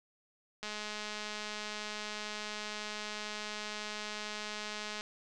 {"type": "click train", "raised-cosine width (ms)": 0.2, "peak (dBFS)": -23, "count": 925, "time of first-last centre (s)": [0.63, 5.009], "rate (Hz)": 211, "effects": ["resampled to 24000 Hz", "9-bit"]}